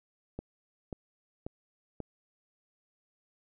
click train, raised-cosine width 2 ms, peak -24 dBFS, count 4, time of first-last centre 0.39-2.003 s, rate 1.86 Hz, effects none

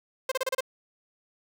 sawtooth tone bursts, 523.3 Hz, C5, in tune, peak -21 dBFS, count 6, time 0.29-0.607 s, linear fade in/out 5 ms, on 27 ms, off 31 ms, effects none

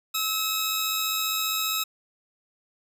15% pulse tone pair together, 1295 / 3790 Hz, E6 / A#7, -31 / +28 cents, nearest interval octave + perfect fifth, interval 1859 cents, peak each -22 / -20 dBFS, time 0.14-1.84 s, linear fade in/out 10 ms, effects none

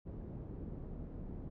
pink low-pass noise, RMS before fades -45 dBFS, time 0.05-1.5 s, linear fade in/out 20 ms, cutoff 340 Hz, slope 12 dB/octave, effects none

